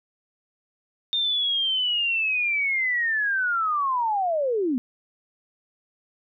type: linear sweep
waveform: sine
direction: down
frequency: 3649 to 233.8 Hz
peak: -21 dBFS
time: 1.13-4.78 s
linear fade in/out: 0 ms
effects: none